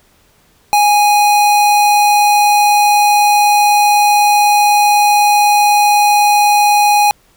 square tone, 828 Hz, G#5, 5 cents flat, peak -8 dBFS, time 0.73-7.11 s, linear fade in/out 0 ms, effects pink hiss -52 dBFS RMS until 7.36 s

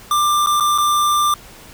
square tone with dropouts, 1187 Hz, D6, 18 cents sharp, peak -14 dBFS, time 0.11-1.34 s, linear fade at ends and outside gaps 2 ms, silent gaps 0.462-0.47 / 0.6-0.606 / 0.779-0.783 s, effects pink hiss -41 dBFS RMS until 1.73 s

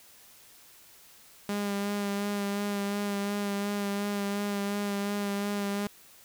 sawtooth tone with vibrato, 202.4 Hz, G#3, 44 cents flat, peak -25 dBFS, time 1.49-5.87 s, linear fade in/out 2 ms, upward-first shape sine, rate 2.8 Hz, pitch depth 19 cents each way, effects white hiss -55 dBFS RMS until 6.24 s

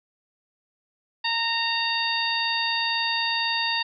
harmonic tone, 922 Hz, A#5, 19 cents flat, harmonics 1 / 2 / 3 / 4 / 5, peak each -29 / -29 / -29 / -29 / -29 dBFS, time 1.24-3.83 s, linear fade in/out 10 ms, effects none

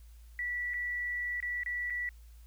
sine tone with dropouts, 1954 Hz, B6, 19 cents flat, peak -32 dBFS, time 0.39-2.09 s, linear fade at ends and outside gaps 1 ms, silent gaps 0.736-0.741 / 1.403-1.426 / 1.634-1.661 / 1.9-1.904 s, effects added 57 Hz sine -50 dBFS peak until 2.46 s + white hiss -67 dBFS RMS until 2.46 s

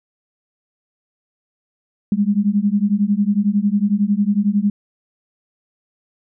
sine beating tone pair, 198.9 / 209.9 Hz, G3 / G#3, +25 / +19 cents, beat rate 11 Hz, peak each -17 dBFS, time 2.12-4.7 s, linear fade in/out 2 ms, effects none

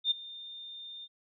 sine tone with ADSR envelope, 3618 Hz, A7, 48 cents sharp, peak -22 dBFS, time 0.04-1.08 s, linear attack 69 ms, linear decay 14 ms, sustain -20 dB, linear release 42 ms, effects none

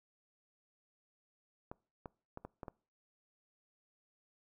clicks, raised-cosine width 1 ms, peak -30 dBFS, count 6, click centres 1.715 / 2.058 / 2.374 / 2.45 / 2.632 / 2.682 s, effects noise-tail reverb RT60 0.4 s tail -24 dB re dry

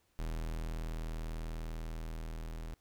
45% pulse tone with level ramp, 40.26 Hz, E1, 40 cents flat, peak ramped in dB -35 to -40 dBFS, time 0.19-2.74 s, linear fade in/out 0 ms, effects pink hiss -74 dBFS RMS until 2.8 s

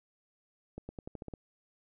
accelerating click train, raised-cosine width 2 ms, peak -28 dBFS, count 8, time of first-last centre 0.78-1.338 s, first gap 110 ms, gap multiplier 0.89, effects none

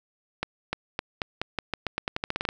accelerating click train, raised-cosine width 0.3 ms, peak -11 dBFS, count 17, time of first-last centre 0.43-2.489 s, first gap 300 ms, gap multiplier 0.87, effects none

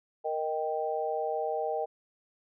sine chord, Eb major, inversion second, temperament equal, 466.2 / 622.3 / 784 Hz, Bb4 / Eb5 / G5, 0 / 0 / 0 cents, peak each -33 dBFS, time 0.24-1.86 s, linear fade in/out 20 ms, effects none

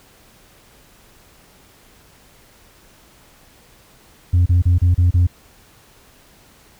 sine tone bursts, 88.3 Hz, F2, 20 cents sharp, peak -8 dBFS, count 6, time 4.33-5.27 s, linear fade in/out 10 ms, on 130 ms, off 32 ms, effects tanh soft clip ceiling -9 dBFS + pink hiss -50 dBFS RMS until 6.79 s

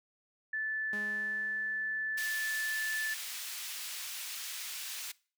sine tone, 1748 Hz, A6, 12 cents flat, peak -32 dBFS, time 0.53-3.14 s, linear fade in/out 5 ms
sawtooth tone with exponential decay, 207.7 Hz, G#3, in tune, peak -37 dBFS, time 0.93-2.59 s, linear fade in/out 2 ms, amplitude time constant 360 ms
pink high-pass noise, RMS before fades -41 dBFS, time 2.17-5.12 s, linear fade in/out 10 ms, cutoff 2500 Hz, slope 12 dB/octave
effects noise-tail reverb RT60 0.4 s tail -22 dB re dry

